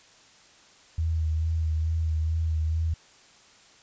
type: tone with vibrato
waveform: sine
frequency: 80 Hz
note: D#2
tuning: 49 cents sharp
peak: -23 dBFS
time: 0.98-2.94 s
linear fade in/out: 5 ms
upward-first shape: sine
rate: 2.3 Hz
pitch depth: 29 cents each way
effects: white hiss -55 dBFS RMS until 3.82 s + resampled to 16000 Hz